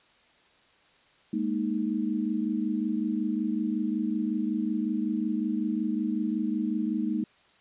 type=chord; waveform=sine; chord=Ab suspended second; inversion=none; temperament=equal; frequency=207.7 / 233.1 / 311.1 Hz; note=Ab3 / Bb3 / Eb4; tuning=0 / 0 / 0 cents; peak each=-30 dBFS; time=1.33-7.24 s; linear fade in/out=5 ms; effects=white hiss -61 dBFS RMS until 7.6 s + resampled to 8000 Hz